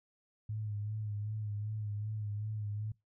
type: tone with vibrato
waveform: sine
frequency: 105.7 Hz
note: G#2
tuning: 31 cents sharp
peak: -35 dBFS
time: 0.49-2.92 s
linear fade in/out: 5 ms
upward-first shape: sine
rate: 2.6 Hz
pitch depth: 44 cents each way
effects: noise-tail reverb RT60 0.2 s tail -23 dB re dry